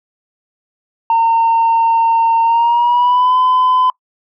sine tone with pitch glide, 914 to 1014.1 Hz, A#5 to B5, -34 to +46 cents, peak -7 dBFS, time 1.1-3.9 s, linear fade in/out 2 ms, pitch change +180 cents, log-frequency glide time 2.43-3.36 s, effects noise-tail reverb RT60 0.1 s tail -25 dB re dry + tanh soft clip ceiling -7 dBFS

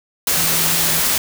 sine tone in noise, 164.81 Hz, E3, in tune, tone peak -28 dBFS, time 0.37-1 s, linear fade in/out 2 ms, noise white, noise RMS -17 dBFS, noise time 0.27-1.18 s, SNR -14 dB, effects none

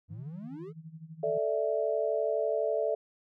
triangle exponential sweep, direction up, 91.9 to 452.1 Hz, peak -38 dBFS, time 0.08-0.73 s, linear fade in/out 50 ms
sine tone with tremolo, 160.4 Hz, E3, 47 cents flat, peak -40 dBFS, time 0.1-1.38 s, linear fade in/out 5 ms, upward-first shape sine, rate 12 Hz, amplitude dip 80%
sine chord, A suspended fourth, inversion none, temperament equal, 440 / 587.3 / 659.3 Hz, A4 / D5 / E5, 0 / 0 / 0 cents, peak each -31 dBFS, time 1.23-2.95 s, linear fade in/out 5 ms
effects none

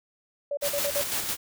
sine tone bursts, 573 Hz, D5, 43 cents flat, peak -26 dBFS, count 5, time 0.51-1.016 s, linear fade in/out 5 ms, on 62 ms, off 49 ms
white noise with tremolo, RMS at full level -28 dBFS, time 0.61-1.37 s, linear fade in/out 50 ms, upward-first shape square, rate 5.9 Hz, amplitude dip 40%
effects none

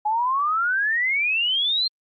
sine exponential sweep, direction up, 830.6 to 4221 Hz, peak -19 dBFS, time 0.05-1.88 s, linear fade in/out 10 ms, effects Opus 48 kbps

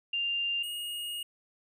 sine / square tone pair in turn, 2794 / 2863 Hz, F7 / F7, 0 / +42 cents, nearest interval unison, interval 42 cents, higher second, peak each -28 / -35 dBFS, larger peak first, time 0.13-0.63 / 0.63-1.23 s, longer second, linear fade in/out 5 ms, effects none

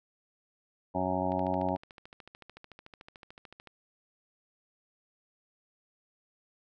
harmonic tone, 92.5 Hz, F#2, in tune, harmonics 1 / 2 / 3 / 4 / 6 / 7 / 8 / 9 / 10, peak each -40 / -36 / -35 / -40 / -36 / -35 / -39 / -35 / -38 dBFS, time 0.94-1.77 s, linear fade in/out 20 ms
click train, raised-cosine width 0.3 ms, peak -32 dBFS, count 33, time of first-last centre 1.32-3.673 s, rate 13.6 Hz
effects none

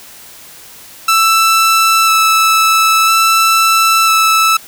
sawtooth tone with vibrato, 1318.5 Hz, E6, in tune, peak -4 dBFS, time 1.08-4.57 s, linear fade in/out 5 ms, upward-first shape square, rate 0.5 Hz, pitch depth 9 cents each way, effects white hiss -36 dBFS RMS until 4.67 s

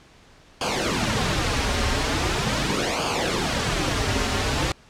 pink noise with flanger, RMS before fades -23 dBFS, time 0.61-4.72 s, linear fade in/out 2 ms, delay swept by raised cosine 0.52 to 6.12 ms, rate 0.41 Hz, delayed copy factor -0.7, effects pink hiss -52 dBFS RMS until 4.89 s + low-pass 6000 Hz 12 dB/octave

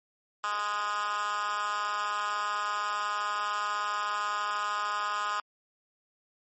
10% pulse tone with high-pass filter, 207.2 Hz, G#3, 4 cents flat, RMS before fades -31 dBFS, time 0.44-5.4 s, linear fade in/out 0 ms, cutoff 1200 Hz, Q 3.8, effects MP3 32 kbps

